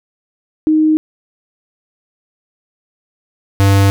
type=tone pair in turn; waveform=sine / square; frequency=311.1 / 98.67 Hz; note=D#4 / G2; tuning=0 / +12 cents; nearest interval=octave + minor sixth; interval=1988 cents; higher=first; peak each=-8 dBFS; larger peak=neither; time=0.67-0.97 / 3.6-3.9 s; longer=neither; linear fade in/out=0 ms; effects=none